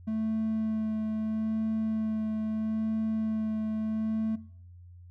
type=tone with vibrato; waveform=triangle; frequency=218.9 Hz; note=A3; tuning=9 cents flat; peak=-26 dBFS; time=0.07-4.36 s; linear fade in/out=10 ms; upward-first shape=sine; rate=0.77 Hz; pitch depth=11 cents each way; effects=noise-tail reverb RT60 0.6 s tail -19 dB re dry + added 88 Hz sine -47 dBFS peak until 5.1 s